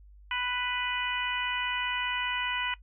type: harmonic tone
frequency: 495 Hz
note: B4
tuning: 4 cents sharp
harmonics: 2 / 3 / 4 / 5 / 6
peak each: -35 / -35 / -35 / -35 / -35 dBFS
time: 0.31-2.74 s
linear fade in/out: 2 ms
effects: noise-tail reverb RT60 0.1 s tail -20 dB re dry + added 50 Hz sine -50 dBFS peak until 2.82 s